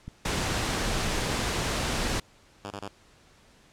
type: click train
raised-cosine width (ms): 5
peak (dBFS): -25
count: 5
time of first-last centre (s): 0.08-1.391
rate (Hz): 3.05
type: noise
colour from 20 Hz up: pink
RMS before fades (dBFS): -28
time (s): 0.25-2.2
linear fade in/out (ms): 5
type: tone bursts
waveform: 5% pulse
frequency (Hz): 100.7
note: G2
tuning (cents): +47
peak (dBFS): -24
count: 3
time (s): 2.64-2.882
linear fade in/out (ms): 5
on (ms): 66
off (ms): 22
effects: pink hiss -58 dBFS RMS until 3.72 s + low-pass 8000 Hz 12 dB/octave